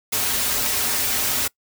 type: noise with comb filter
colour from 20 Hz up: white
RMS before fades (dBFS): -22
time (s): 0.12-1.48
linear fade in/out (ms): 10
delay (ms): 5.9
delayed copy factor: -0.9
effects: noise-tail reverb RT60 0.1 s tail -23 dB re dry